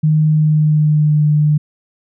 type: tone with pitch glide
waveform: sine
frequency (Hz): 154.5 to 150.28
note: D#3 to D3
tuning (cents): -12 to +40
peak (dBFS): -9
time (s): 0.03-1.58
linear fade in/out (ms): 10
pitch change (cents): -48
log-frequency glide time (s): 0.27-1.24
effects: none